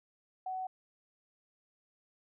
sine tone, 749 Hz, F#5, 21 cents sharp, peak -35 dBFS, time 0.46-0.67 s, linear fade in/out 5 ms, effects none

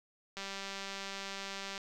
click train, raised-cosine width 0.2 ms, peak -24 dBFS, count 277, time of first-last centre 0.37-1.778 s, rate 196 Hz, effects none

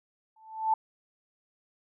sine tone with exponential growth, 880 Hz, A5, in tune, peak -19 dBFS, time 0.36-0.74 s, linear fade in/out 5 ms, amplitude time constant 81 ms, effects none

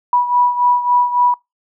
sine beating tone pair, 977 / 980.6 Hz, B5 / B5, -19 / -13 cents, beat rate 3.6 Hz, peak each -13 / -18 dBFS, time 0.13-1.34 s, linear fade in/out 2 ms, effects noise-tail reverb RT60 0.2 s tail -24 dB re dry

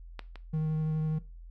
clicks, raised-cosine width 0.3 ms, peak -22 / -29 dBFS, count 2, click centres 0.193 / 0.357 s
triangle tone with vibrato, 156.2 Hz, D#3, 7 cents sharp, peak -25 dBFS, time 0.53-1.19 s, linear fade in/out 10 ms, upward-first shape sine, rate 12 Hz, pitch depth 10 cents each way
effects noise-tail reverb RT60 0.3 s tail -18 dB re dry + added 42 Hz sine -44 dBFS peak until 1.5 s

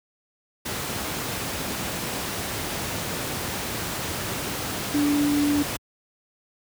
sine tone in noise, 290.8 Hz, D4, 17 cents flat, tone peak -19 dBFS, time 4.94-5.63 s, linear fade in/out 10 ms, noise pink, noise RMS -29 dBFS, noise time 0.65-5.77 s, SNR +7 dB, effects high-pass 80 Hz 12 dB/octave

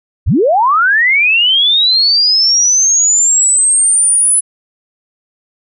sine linear sweep, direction up, 38.89 to 10130 Hz, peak -7 dBFS, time 0.26-4.41 s, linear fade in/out 20 ms, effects none

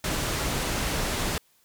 pink low-pass noise, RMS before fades -28 dBFS, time 0.04-1.38 s, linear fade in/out 2 ms, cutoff 11000 Hz, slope 12 dB/octave, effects white hiss -64 dBFS RMS until 1.64 s

